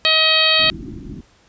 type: harmonic tone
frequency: 634 Hz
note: D#5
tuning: 32 cents sharp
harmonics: 1 / 2 / 3 / 4 / 5 / 6 / 7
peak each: -23 / -24 / -22 / -19 / -18 / -18 / -19 dBFS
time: 0.05-0.7 s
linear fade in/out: 0 ms
type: low-pass noise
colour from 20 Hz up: white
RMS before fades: -32 dBFS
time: 0.59-1.21 s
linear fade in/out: 5 ms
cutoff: 360 Hz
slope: 96 dB/octave
effects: pink hiss -54 dBFS RMS until 1.48 s + resampled to 16000 Hz